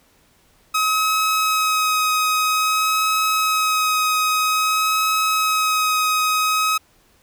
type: tone with vibrato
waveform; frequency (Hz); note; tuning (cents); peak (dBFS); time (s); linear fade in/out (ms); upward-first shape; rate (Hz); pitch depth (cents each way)
sawtooth; 1270; D#6; +35; -13; 0.74-6.78; 10; sine; 0.51; 13
effects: pink hiss -57 dBFS RMS until 7.22 s